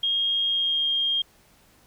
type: tone with pitch glide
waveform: sine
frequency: 3247 to 3221 Hz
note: G#7 to G7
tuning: -40 to +46 cents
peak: -21 dBFS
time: 0.03-1.22 s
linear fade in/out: 5 ms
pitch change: -14 cents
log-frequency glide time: 0.46-0.89 s
effects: pink hiss -58 dBFS RMS until 1.86 s

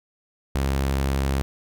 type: tone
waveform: sawtooth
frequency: 67.9 Hz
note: C#2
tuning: 35 cents flat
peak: -17 dBFS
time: 0.55-1.42 s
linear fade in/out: 0 ms
effects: none

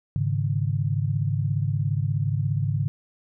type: chord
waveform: sine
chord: Ab suspended fourth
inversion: none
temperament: equal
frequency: 103.83 / 138.59 / 155.56 Hz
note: Ab2 / Db3 / Eb3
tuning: 0 / 0 / 0 cents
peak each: -25 / -25 / -29 dBFS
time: 0.16-2.88 s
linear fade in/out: 0 ms
effects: none

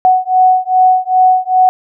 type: beating tone pair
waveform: sine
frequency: 741 / 743.5 Hz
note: F#5 / F#5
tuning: +2 / +8 cents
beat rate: 2.5 Hz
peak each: -10 dBFS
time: 0.05-1.69 s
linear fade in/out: 0 ms
effects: none

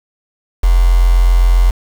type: tone with quantisation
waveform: sine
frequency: 43.84 Hz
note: F1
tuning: 7 cents sharp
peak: -6 dBFS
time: 0.63-1.71 s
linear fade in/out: 10 ms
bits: 4
effects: none

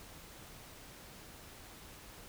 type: silence
effects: pink hiss -53 dBFS RMS until 2.28 s

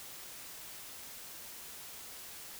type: silence
effects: white hiss -48 dBFS RMS until 2.59 s

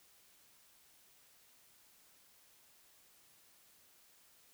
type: silence
effects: white hiss -66 dBFS RMS until 4.53 s

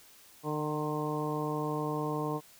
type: harmonic tone with a mistuned harmonic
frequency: 151.2 Hz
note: D#3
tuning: 49 cents flat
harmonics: 1 / 2 / 3 / 4 / 5 / 6 / 7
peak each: -36 / -36 / -36 / -42 / -42 / -41 / -39 dBFS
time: 0.43-2.41 s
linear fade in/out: 50 ms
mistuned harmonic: 6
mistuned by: +25 cents
effects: white hiss -57 dBFS RMS until 2.59 s

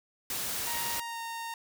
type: noise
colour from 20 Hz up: white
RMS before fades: -34 dBFS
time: 0.3-1 s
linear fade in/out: 2 ms
type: tone with pitch glide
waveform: sawtooth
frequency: 938 to 920.8 Hz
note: A#5 to A#5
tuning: +11 to -22 cents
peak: -32 dBFS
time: 0.67-1.54 s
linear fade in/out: 2 ms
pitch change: -33 cents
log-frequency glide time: 0.97-1.2 s
effects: none

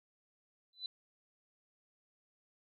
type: tone with exponential growth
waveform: sine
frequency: 4004 Hz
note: B7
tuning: 23 cents sharp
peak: -34 dBFS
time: 0.73-0.86 s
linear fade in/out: 2 ms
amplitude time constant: 28 ms
effects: none

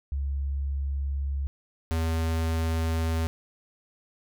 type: tone pair in turn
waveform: sine / square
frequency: 69.3 / 81.42 Hz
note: C#2 / E2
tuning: 0 / -21 cents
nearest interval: minor third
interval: 279 cents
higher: second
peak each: -26 / -25 dBFS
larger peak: second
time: 0.12-1.47 / 1.91-3.27 s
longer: second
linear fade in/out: 0 ms
effects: none

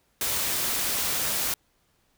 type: noise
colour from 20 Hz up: white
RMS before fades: -27 dBFS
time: 0.21-1.54 s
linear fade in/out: 2 ms
effects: pink hiss -68 dBFS RMS until 2.17 s

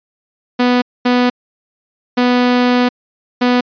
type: tone bursts at uneven times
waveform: sawtooth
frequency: 246.9 Hz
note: B3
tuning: in tune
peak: -6 dBFS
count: 4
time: 0.59-0.82 / 1.05-1.3 / 2.17-2.89 / 3.41-3.61 s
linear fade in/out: 10 ms
effects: resampled to 11025 Hz

